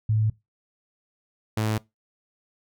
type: tone pair in turn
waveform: sine / sawtooth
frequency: 108.7 / 108.7 Hz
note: A2 / A2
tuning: -21 / -21 cents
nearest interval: unison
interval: 0 cents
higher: neither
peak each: -19 dBFS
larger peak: neither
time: 0.09-0.3 / 1.57-1.78 s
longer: neither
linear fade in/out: 5 ms
effects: noise-tail reverb RT60 0.2 s tail -21 dB re dry